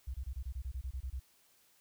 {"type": "tone bursts", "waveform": "sine", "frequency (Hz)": 64.2, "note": "C2", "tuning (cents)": -32, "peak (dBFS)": -36, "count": 12, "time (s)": [0.07, 1.198], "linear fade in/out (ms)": 10, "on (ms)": 72, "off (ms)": 24, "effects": ["white hiss -68 dBFS RMS until 1.8 s"]}